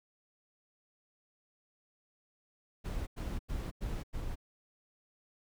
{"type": "noise bursts", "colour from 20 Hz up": "brown", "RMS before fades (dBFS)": -37, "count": 5, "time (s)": [2.84, 4.358], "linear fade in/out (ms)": 20, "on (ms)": 230, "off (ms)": 92, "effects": []}